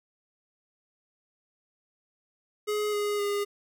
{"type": "tone with pitch steps", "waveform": "square", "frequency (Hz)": [420, 413.7, 407.6], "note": ["G#4", "G#4", "G#4"], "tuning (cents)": [19, -7, -32], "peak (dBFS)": -27, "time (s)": [2.67, 3.45], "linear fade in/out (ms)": 20, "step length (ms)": 260, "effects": []}